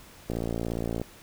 click train, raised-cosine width 2 ms, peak -17 dBFS, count 42, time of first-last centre 0.3-1.016 s, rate 57.3 Hz, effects pink hiss -51 dBFS RMS until 1.22 s

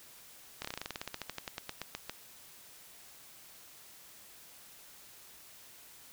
slowing click train, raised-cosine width 0.2 ms, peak -20 dBFS, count 22, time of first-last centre 0.62-2.096 s, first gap 26 ms, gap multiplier 1.09, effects white hiss -55 dBFS RMS until 6.12 s

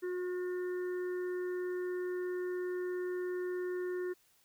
harmonic tone with a mistuned harmonic, 361.7 Hz, F#4, 39 cents flat, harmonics 1 / 3 / 4 / 5, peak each -34 / -54 / -52 / -50 dBFS, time 0.02-4.14 s, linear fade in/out 20 ms, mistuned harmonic 4, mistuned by -16 cents, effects white hiss -69 dBFS RMS until 4.44 s

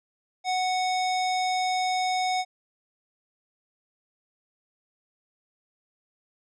square tone with low-pass filter, 740 Hz, F#5, in tune, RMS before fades -26 dBFS, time 0.44-2.45 s, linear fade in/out 50 ms, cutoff 5800 Hz, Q 1.6, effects none

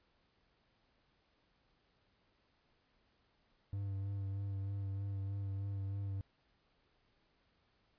triangle tone with vibrato, 98.6 Hz, G2, 11 cents sharp, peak -35 dBFS, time 3.73-6.21 s, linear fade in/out 0 ms, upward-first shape sine, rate 3.2 Hz, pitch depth 22 cents each way, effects pink hiss -75 dBFS RMS until 7.98 s + resampled to 11025 Hz

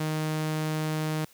sawtooth tone, 155.56 Hz, D#3, in tune, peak -23 dBFS, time 0-1.25 s, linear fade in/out 5 ms, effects white hiss -57 dBFS RMS until 1.33 s

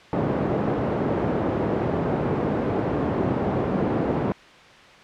white band-pass noise, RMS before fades -24 dBFS, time 0.13-4.32 s, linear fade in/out 0 ms, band 100 to 460 Hz, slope 12 dB/octave, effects white hiss -47 dBFS RMS until 5.03 s + low-pass 3000 Hz 12 dB/octave

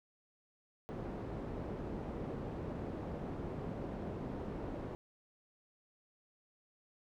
white low-pass noise, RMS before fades -42 dBFS, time 0.89-4.95 s, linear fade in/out 0 ms, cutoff 410 Hz, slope 12 dB/octave, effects none

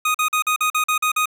25% pulse tone bursts, 1244.5 Hz, D#6, in tune, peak -13 dBFS, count 9, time 0.05-1.257 s, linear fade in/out 5 ms, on 95 ms, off 44 ms, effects none

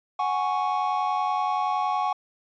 triangle chord, F# suspended second, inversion none, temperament equal, 740 / 830.6 / 1108.7 Hz, F#5 / G#5 / C#6, 0 / 0 / 0 cents, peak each -25 / -25 / -25 dBFS, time 0.19-2.13 s, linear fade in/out 5 ms, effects tanh soft clip ceiling -12 dBFS + resampled to 16000 Hz

